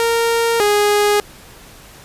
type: tone pair in turn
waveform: sawtooth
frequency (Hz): 462.8 / 413.6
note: A#4 / G#4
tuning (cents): -13 / -7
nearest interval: major second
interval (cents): 194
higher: first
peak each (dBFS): -10 / -8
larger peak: second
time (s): 0-0.6 / 0.6-1.2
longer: neither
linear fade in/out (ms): 0
effects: pink hiss -41 dBFS RMS until 2.04 s + resampled to 32000 Hz